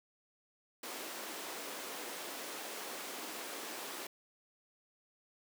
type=high-pass noise; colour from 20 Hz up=pink; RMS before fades=-44 dBFS; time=0.83-4.07 s; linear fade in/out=5 ms; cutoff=290 Hz; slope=24 dB/octave; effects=none